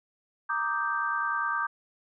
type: chord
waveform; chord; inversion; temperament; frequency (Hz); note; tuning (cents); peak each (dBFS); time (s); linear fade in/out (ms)
sine; Eb major seventh; second; equal; 932.3 / 1174.7 / 1244.5 / 1568; Bb5 / D6 / Eb6 / G6; 0 / 0 / 0 / 0; -35 / -30 / -35 / -30; 0.49-1.67; 10
effects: none